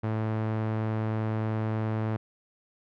sawtooth tone with low-pass filter, 109.6 Hz, A2, 6 cents flat, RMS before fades -29 dBFS, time 0.03-2.17 s, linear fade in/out 10 ms, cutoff 1600 Hz, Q 0.7, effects none

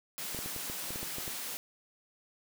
white high-pass noise, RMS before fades -39 dBFS, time 0.18-1.57 s, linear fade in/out 0 ms, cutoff 130 Hz, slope 96 dB/octave
clicks, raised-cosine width 2 ms, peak -28 dBFS, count 10, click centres 0.347 / 0.389 / 0.46 / 0.563 / 0.699 / 0.906 / 0.959 / 1.03 / 1.184 / 1.279 s
effects none

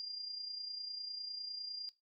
sine tone with amplitude modulation, 4800 Hz, D8, 37 cents sharp, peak -38 dBFS, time 0-1.89 s, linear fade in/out 0 ms, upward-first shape sine, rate 29.9 Hz, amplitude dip 45%, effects noise-tail reverb RT60 0.2 s tail -17 dB re dry

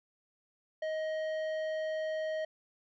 sine tone with tanh clipping, 628 Hz, D#5, 16 cents sharp, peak -34 dBFS, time 0.82-2.45 s, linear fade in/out 5 ms, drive 11 dB, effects none

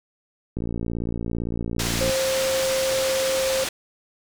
click train, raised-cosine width 3 ms, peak -15 dBFS, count 89, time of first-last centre 0.57-2.095 s, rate 57.7 Hz
white low-pass noise, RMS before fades -28 dBFS, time 1.79-3.69 s, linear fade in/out 5 ms, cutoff 6900 Hz, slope 12 dB/octave
sine tone, 529 Hz, C5, 19 cents sharp, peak -21 dBFS, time 2.01-3.64 s, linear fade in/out 2 ms
effects none

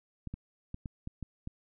clicks, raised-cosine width 5 ms, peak -26 dBFS, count 7, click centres 0.273 / 0.34 / 0.744 / 0.858 / 1.074 / 1.227 / 1.474 s, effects none

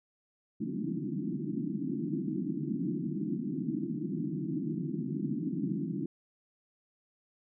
white band-pass noise, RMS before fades -34 dBFS, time 0.6-6.06 s, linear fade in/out 5 ms, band 140 to 340 Hz, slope 96 dB/octave, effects none

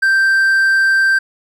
triangle tone, 1568 Hz, G6, in tune, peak -8 dBFS, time 0.02-1.19 s, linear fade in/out 10 ms, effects none

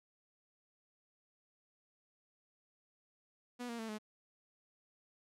sawtooth tone with pitch steps, 244.8 / 233.9 / 223.4 / 213.5 Hz, B3 / A#3 / A3 / G#3, -15 / +6 / +27 / +48 cents, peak -37 dBFS, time 3.59-3.986 s, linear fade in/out 20 ms, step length 99 ms, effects low-pass 11000 Hz 12 dB/octave

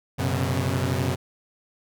sawtooth chord, F# suspended fourth, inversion none, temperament equal with one note detuned, 92.5 / 123.47 / 135.58 Hz, F#2 / B2 / C#3, 0 / 0 / -38 cents, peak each -23 dBFS, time 0.18-1.16 s, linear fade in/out 20 ms, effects none

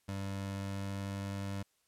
25% pulse tone with pitch glide, 98 to 98.8 Hz, G2 to G2, 0 to +14 cents, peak -33 dBFS, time 0.08-1.63 s, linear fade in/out 10 ms, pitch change +14 cents, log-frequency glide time 0.31-1.21 s, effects white hiss -75 dBFS RMS until 1.87 s + low-pass 12000 Hz 12 dB/octave

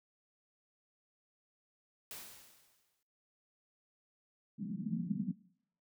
white noise with exponential decay, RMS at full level -45 dBFS, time 2.11-3.03 s, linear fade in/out 1 ms, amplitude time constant 200 ms
pink band-pass noise, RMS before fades -38 dBFS, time 4.58-5.33 s, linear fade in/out 20 ms, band 170 to 230 Hz, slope 48 dB/octave
effects noise-tail reverb RT60 0.7 s tail -22 dB re dry

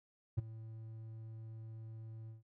triangle tone with ADSR envelope, 111.5 Hz, A2, 23 cents sharp, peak -26 dBFS, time 0.37-2.43 s, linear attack 15 ms, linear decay 18 ms, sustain -18 dB, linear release 140 ms, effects none

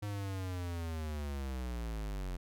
square linear sweep, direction down, 104.2 to 43.65 Hz, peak -37 dBFS, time 0.02-2.37 s, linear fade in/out 10 ms, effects none

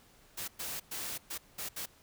white noise bursts at uneven times, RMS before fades -39 dBFS, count 6, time 0.37-0.48 / 0.59-0.8 / 0.91-1.18 / 1.3-1.38 / 1.58-1.69 / 1.76-1.86 s, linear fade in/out 10 ms, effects pink hiss -62 dBFS RMS until 2.02 s

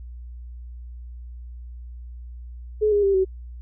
sine tone with pitch steps, 426.1 / 409.7 / 393.9 / 378.7 Hz, G#4 / G#4 / G4 / F#4, +44 / -24 / +8 / +40 cents, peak -16 dBFS, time 2.81-3.25 s, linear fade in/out 20 ms, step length 110 ms, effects added 60 Hz sine -35 dBFS peak until 3.61 s

